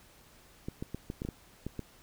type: clicks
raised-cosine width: 3 ms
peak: -23 dBFS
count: 9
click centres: 0.685 / 0.825 / 0.946 / 1.101 / 1.219 / 1.25 / 1.288 / 1.666 / 1.793 s
effects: pink hiss -59 dBFS RMS until 2.02 s